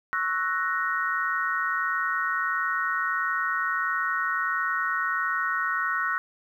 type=chord; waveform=sine; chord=F# dominant seventh; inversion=second; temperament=equal; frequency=1108.7 / 1318.5 / 1480 / 1864.7 Hz; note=C#6 / E6 / F#6 / A#6; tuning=0 / 0 / 0 / 0 cents; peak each=-31 / -30 / -28 / -30 dBFS; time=0.13-6.18 s; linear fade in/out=0 ms; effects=10-bit